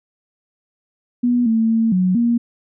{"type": "tone with pitch steps", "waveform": "sine", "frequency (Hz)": [243.4, 224.3, 225.6, 183.7, 235.8], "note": ["B3", "A3", "A3", "F#3", "A#3"], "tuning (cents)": [-25, 34, 44, -12, 20], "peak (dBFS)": -13, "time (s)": [1.23, 2.38], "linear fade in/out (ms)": 10, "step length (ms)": 230, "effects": []}